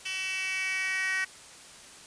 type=tone with high-pass filter sweep; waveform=10% pulse; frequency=378.5 Hz; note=F#4; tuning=39 cents sharp; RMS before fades=-31 dBFS; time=0.05-1.25 s; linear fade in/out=10 ms; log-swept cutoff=2900 to 1800 Hz; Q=4.2; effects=white hiss -49 dBFS RMS until 2.06 s + resampled to 22050 Hz